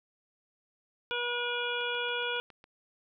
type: harmonic tone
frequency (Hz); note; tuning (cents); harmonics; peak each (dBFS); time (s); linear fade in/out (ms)
482.6; B4; -40; 1 / 2 / 3 / 5 / 6 / 7; -36 / -39 / -35 / -38 / -39 / -38; 1.11-2.4; 0
type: click train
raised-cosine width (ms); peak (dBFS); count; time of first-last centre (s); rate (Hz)
0.3; -36; 7; 1.81-2.641; 7.22
effects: none